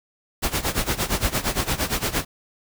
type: noise with tremolo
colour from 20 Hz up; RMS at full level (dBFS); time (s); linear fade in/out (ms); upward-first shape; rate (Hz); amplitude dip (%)
pink; -21; 0.42-2.25; 20; sine; 8.7; 85
effects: none